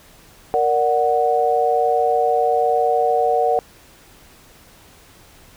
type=chord; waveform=sine; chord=Bb augmented; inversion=none; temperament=equal; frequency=466.2 / 587.3 / 740 Hz; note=Bb4 / D5 / F#5; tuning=0 / 0 / 0 cents; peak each=-19 / -22 / -17 dBFS; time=0.54-3.59 s; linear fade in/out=0 ms; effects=pink hiss -48 dBFS RMS until 5.56 s